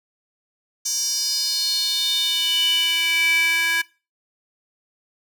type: tone with high-pass filter sweep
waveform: square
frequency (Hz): 330.5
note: E4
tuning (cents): +5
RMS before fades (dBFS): -21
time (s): 0.85-3.82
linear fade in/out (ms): 10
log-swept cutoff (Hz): 6000 to 1900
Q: 6.2
effects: noise-tail reverb RT60 0.3 s tail -20 dB re dry